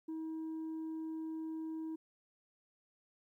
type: tone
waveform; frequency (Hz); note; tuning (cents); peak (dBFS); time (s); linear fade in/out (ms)
sine; 319.4; D#4; +45; -36; 0.08-1.96; 10
effects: tanh soft clip ceiling -38 dBFS + 13-bit